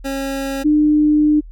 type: tone pair in turn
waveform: 25% pulse / sine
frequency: 272.4 / 300.9 Hz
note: C#4 / D4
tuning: -30 / +42 cents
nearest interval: major second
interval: 172 cents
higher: second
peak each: -17 / -10 dBFS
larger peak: second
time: 0.04-0.64 / 0.64-1.41 s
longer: second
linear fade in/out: 20 ms
effects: added 40 Hz sine -33 dBFS peak until 1.51 s